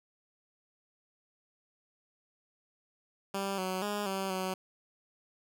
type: tone with pitch steps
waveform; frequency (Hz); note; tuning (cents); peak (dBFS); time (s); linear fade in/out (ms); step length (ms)
10% pulse; 196.3 / 186.4 / 206.4 / 192.7 / 187.2; G3 / F#3 / G#3 / G3 / F#3; +3 / +13 / -10 / -29 / +20; -24; 3.34-4.54; 5; 240
effects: none